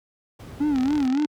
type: noise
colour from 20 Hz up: brown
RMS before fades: -35 dBFS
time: 0.39-1.08 s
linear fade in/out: 10 ms
type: tone with vibrato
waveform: triangle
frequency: 277.2 Hz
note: C#4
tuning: in tune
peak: -17 dBFS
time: 0.6-1.26 s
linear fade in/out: 10 ms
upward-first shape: sine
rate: 3.6 Hz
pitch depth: 150 cents each way
type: click train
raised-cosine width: 0.2 ms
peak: -18 dBFS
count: 21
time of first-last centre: 0.76-1.248 s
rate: 41 Hz
effects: high-pass 80 Hz 12 dB/octave